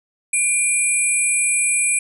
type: tone cluster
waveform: sine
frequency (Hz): 2386 / 8080 / 10700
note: D7 / B8 / E9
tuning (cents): +27 / +39 / +25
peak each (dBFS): -20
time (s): 0.33-1.99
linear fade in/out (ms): 5
effects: none